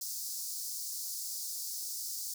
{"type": "high-pass noise", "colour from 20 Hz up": "pink", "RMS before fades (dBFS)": -39, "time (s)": [0.01, 2.34], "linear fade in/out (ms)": 5, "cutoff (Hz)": 4700, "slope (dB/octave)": 48, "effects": []}